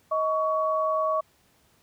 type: tone pair together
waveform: sine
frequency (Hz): 630 / 1122.5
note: D#5 / C#6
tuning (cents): +21 / +21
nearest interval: minor seventh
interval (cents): 1000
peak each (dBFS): -25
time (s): 0.11-1.21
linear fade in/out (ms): 10
effects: pink hiss -63 dBFS RMS until 1.82 s + high-pass 60 Hz 12 dB/octave